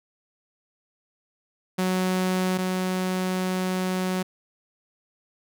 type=tone pair in turn; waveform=sawtooth; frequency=185 / 185 Hz; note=F#3 / F#3; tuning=0 / 0 cents; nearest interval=unison; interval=0 cents; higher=neither; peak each=-18 / -20 dBFS; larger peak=first; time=1.78-2.58 / 2.58-4.23 s; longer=second; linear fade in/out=10 ms; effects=none